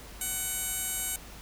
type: tone with band-pass filter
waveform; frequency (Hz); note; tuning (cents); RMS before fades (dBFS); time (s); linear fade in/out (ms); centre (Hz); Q
15% pulse; 750; F#5; +23; -33; 0.21-1.16; 2; 10000; 3.3
effects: added 50 Hz sine -48 dBFS peak until 1.41 s + pink hiss -48 dBFS RMS until 1.41 s